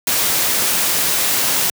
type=noise; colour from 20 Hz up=white; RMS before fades=-17 dBFS; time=0.07-1.7 s; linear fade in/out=2 ms; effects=high-pass 100 Hz 12 dB/octave